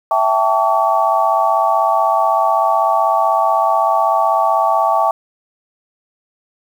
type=chord; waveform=sine; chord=A dominant seventh; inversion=second; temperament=equal with one note detuned; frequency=659.3 / 784 / 880 / 1136 Hz; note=E5 / G5 / A5 / C#6; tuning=0 / 0 / 0 / +42 cents; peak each=-17 dBFS; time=0.11-5.11 s; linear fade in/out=2 ms; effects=7-bit